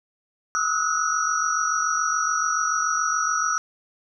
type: tone cluster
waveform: sine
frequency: 1257 / 1304 / 1462 / 5810 Hz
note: D#6 / E6 / F#6 / F#8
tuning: +17 / -19 / -21 / -32 cents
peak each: -28 / -24 / -27 / -27 dBFS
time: 0.55-3.58 s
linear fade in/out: 0 ms
effects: none